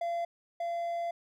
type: tone pair in turn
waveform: triangle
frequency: 684 / 684 Hz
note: F5 / F5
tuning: -36 / -36 cents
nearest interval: unison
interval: 0 cents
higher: neither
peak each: -28 / -29 dBFS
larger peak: first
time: 0.01-0.25 / 0.6-1.11 s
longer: second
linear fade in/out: 5 ms
effects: none